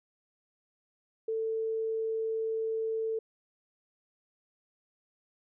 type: tone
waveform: sine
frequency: 445.2 Hz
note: A4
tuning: 20 cents sharp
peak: -29 dBFS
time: 1.28-3.19 s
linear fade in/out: 5 ms
effects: none